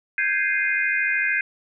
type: chord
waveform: sine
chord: Ab major seventh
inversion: third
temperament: equal with one note detuned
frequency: 1568 / 1661.2 / 2093 / 2470 Hz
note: G6 / Ab6 / C7 / Eb7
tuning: 0 / 0 / 0 / -13 cents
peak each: -25 / -26 / -24 / -26 dBFS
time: 0.18-1.41 s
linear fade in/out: 2 ms
effects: none